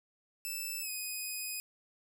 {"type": "tone with pitch glide", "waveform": "5% pulse", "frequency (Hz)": [2637, 2501], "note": ["E7", "D#7"], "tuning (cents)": [0, 8], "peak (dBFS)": -28, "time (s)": [0.45, 1.6], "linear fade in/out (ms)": 0, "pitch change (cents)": -92, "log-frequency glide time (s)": [0.81, 0.9], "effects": []}